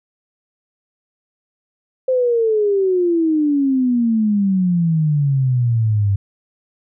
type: exponential sweep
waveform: sine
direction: down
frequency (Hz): 523 to 97.6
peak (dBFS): -13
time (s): 2.08-6.16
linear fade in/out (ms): 5
effects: none